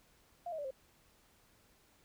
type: tone with pitch steps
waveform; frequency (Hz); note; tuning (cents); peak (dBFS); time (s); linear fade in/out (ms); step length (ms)
sine; 698.5 / 636.8 / 580.6 / 529.4; F5 / D#5 / D5 / C5; 0 / +40 / -20 / +20; -38; 0.46-0.708; 5; 62
effects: pink hiss -68 dBFS RMS until 2.04 s